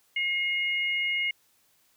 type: tone pair together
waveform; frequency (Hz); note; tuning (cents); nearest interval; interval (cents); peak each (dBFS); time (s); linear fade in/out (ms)
sine; 2147 / 2866; C7 / F7; +44 / +44; perfect fourth; 500; -26 / -31; 0.16-1.31; 5
effects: white hiss -66 dBFS RMS until 1.96 s